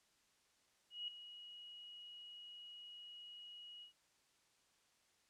sine tone with ADSR envelope, 2902 Hz, F#7, 34 cents flat, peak -40 dBFS, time 0.9-3.93 s, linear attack 180 ms, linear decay 3 ms, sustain -12 dB, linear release 110 ms, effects white hiss -75 dBFS RMS until 5.29 s + low-pass 8000 Hz 12 dB/octave

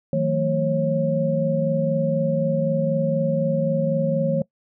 sine tone cluster, 160 / 184 / 224.9 / 544 Hz, D#3 / F#3 / A3 / C#5, +49 / -9 / +38 / -33 cents, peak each -23 / -29 / -26 / -21 dBFS, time 0.13-4.42 s, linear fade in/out 2 ms, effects noise-tail reverb RT60 0.1 s tail -23 dB re dry

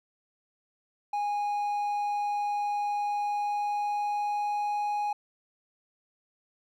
triangle tone with pitch glide, 824 to 829.3 Hz, G#5 to G#5, -14 to -3 cents, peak -25 dBFS, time 1.13-5.13 s, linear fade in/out 5 ms, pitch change +11 cents, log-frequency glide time 2.95-4.91 s, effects none

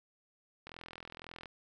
click train, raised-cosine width 0.3 ms, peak -30 dBFS, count 34, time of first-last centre 0.67-1.458 s, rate 41.9 Hz, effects none

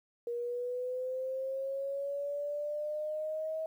sine linear sweep, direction up, 472.5 to 640 Hz, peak -33 dBFS, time 0.27-3.66 s, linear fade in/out 2 ms, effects 11-bit

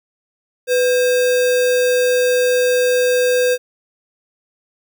sine tone with sample-and-hold, 497.6 Hz, B4, 13 cents sharp, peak -12 dBFS, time 0.67-3.58 s, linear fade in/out 50 ms, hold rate 2100 Hz, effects none

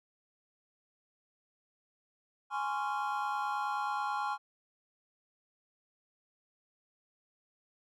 triangle chord, Db major seventh, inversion second, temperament just, 831.5 / 1039.4 / 1108.7 / 1385.9 Hz, Ab5 / C6 / Db6 / F6, +2 / -12 / 0 / -14 cents, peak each -33 / -37 / -37 / -37 dBFS, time 2.5-4.38 s, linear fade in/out 50 ms, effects none

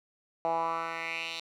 10% pulse tone with band-pass filter sweep, 165.1 Hz, E3, 3 cents sharp, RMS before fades -33 dBFS, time 0.45-1.4 s, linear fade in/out 0 ms, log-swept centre 730 to 3700 Hz, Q 3.5, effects none

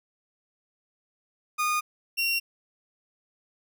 30% pulse tone pair in turn, 1227 / 2745 Hz, D#6 / F7, -25 / -31 cents, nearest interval octave + major second, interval 1394 cents, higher second, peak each -21 dBFS, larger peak neither, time 1.58-1.81 / 2.17-2.4 s, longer neither, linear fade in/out 20 ms, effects none

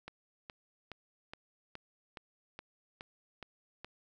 click train, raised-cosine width 0.3 ms, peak -28 dBFS, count 10, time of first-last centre 0.08-3.846 s, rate 2.39 Hz, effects none

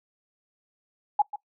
sine tone with echo, 830.6 Hz, G#5, in tune, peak -16 dBFS, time 1.19-1.22 s, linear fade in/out 5 ms, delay 140 ms, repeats 1, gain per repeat -14 dB, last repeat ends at 1.36 s, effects noise-tail reverb RT60 0.1 s tail -19 dB re dry

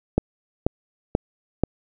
click train, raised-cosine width 2 ms, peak -4 dBFS, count 4, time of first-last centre 0.18-1.636 s, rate 2.06 Hz, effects none

